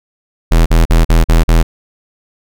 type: tone bursts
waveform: square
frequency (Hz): 41.2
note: E1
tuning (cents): 0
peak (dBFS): -6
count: 6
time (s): 0.51-1.63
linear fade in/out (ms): 10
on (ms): 150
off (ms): 44
effects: none